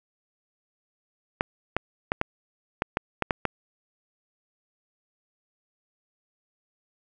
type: clicks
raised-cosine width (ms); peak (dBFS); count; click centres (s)
0.5; -8; 9; 1.409 / 1.766 / 2.119 / 2.214 / 2.821 / 2.971 / 3.223 / 3.308 / 3.453
effects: none